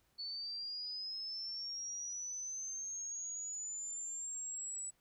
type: linear sweep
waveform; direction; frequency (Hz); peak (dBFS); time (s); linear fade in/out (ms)
sine; up; 4435 to 7902; -40; 0.18-4.91; 20
effects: pink hiss -75 dBFS RMS until 5 s